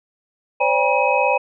sine tone cluster, 518 / 575 / 807 / 962 / 2534 Hz, C5 / D5 / G#5 / B5 / D#7, -17 / -37 / -50 / -46 / +31 cents, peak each -21 dBFS, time 0.6-1.38 s, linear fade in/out 10 ms, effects none

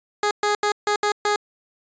15% pulse tone bursts at uneven times, 415.3 Hz, G#4, in tune, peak -12 dBFS, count 6, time 0.23-0.31 / 0.43-0.55 / 0.63-0.72 / 0.87-0.96 / 1.03-1.12 / 1.25-1.36 s, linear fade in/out 2 ms, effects resampled to 16000 Hz

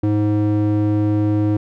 square tone with band-pass filter, 104.9 Hz, G#2, 18 cents sharp, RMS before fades -17 dBFS, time 0.03-1.57 s, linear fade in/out 5 ms, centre 250 Hz, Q 2.4, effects none

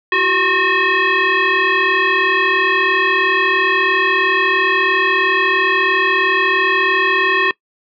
sine tone with frequency modulation, 383 Hz, G4, 40 cents flat, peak -12 dBFS, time 0.12-7.51 s, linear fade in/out 2 ms, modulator 729 Hz, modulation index 3.4, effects noise-tail reverb RT60 0.1 s tail -22 dB re dry

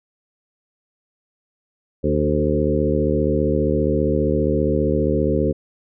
harmonic tone with a mistuned harmonic, 75 Hz, D2, 37 cents sharp, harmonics 1 / 2 / 3 / 4 / 5 / 6 / 7, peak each -24 / -24 / -24 / -24 / -24 / -24 / -24 dBFS, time 2.03-5.53 s, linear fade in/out 20 ms, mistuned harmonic 5, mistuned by +30 cents, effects none

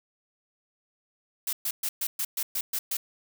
blue noise bursts, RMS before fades -29 dBFS, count 9, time 1.47-2.97 s, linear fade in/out 5 ms, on 60 ms, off 120 ms, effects none

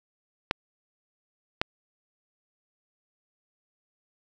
clicks, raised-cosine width 0.3 ms, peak -7 dBFS, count 2, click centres 0.511 / 1.615 s, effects none

